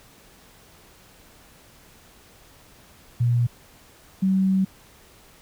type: tone pair in turn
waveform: sine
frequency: 120 / 190.49 Hz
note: B2 / G3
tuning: -49 / -49 cents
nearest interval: minor sixth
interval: 800 cents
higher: second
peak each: -17 dBFS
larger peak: neither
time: 3.2-3.47 / 4.22-4.65 s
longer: second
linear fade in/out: 10 ms
effects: pink hiss -52 dBFS RMS until 5.41 s